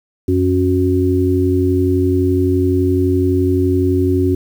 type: harmonic tone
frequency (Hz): 91.8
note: F#2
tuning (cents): -13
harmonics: 1 / 3 / 4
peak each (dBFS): -16 / -16 / -16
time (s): 0.28-4.35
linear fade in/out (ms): 5
effects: 7-bit